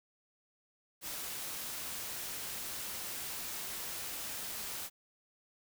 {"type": "noise", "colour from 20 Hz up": "white", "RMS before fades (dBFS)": -41, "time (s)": [1.01, 4.9], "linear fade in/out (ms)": 50, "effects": []}